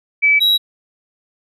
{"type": "tone pair in turn", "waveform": ["sine", "triangle"], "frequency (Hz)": [2300, 3868], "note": ["D7", "B7"], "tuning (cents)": [-37, -37], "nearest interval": "major sixth", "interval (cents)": 900, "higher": "second", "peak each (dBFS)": -9, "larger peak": "neither", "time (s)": [[0.22, 0.4], [0.4, 0.58]], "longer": "neither", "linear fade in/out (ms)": 20, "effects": ["resampled to 32000 Hz"]}